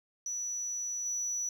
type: tone with level steps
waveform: sine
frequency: 5910 Hz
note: F#8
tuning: 3 cents flat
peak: -32 / -29 dBFS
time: 0.26-1.49 s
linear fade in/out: 2 ms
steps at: 1.05 s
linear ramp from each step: 10 ms
effects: tanh soft clip ceiling -30 dBFS + 10-bit